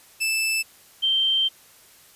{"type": "tone pair in turn", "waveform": ["sawtooth", "sine"], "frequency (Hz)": [2637, 3136], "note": ["E7", "G7"], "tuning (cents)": [0, 0], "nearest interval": "minor third", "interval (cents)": 300, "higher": "second", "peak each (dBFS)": -18, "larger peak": "neither", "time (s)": [[0.2, 0.63], [1.02, 1.49]], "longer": "second", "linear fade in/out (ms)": 20, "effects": ["white hiss -52 dBFS RMS until 2.15 s", "resampled to 32000 Hz"]}